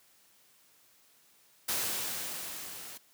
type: noise with level ramp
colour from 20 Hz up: white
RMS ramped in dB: -31 to -46 dBFS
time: 1.68-2.98 s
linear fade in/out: 10 ms
effects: white hiss -64 dBFS RMS until 3.13 s + high-pass 100 Hz 12 dB/octave